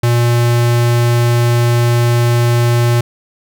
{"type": "tone", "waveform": "square", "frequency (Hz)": 119.3, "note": "A#2", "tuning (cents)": 41, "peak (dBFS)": -10, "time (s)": [0.03, 3.01], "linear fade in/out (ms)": 5, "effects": []}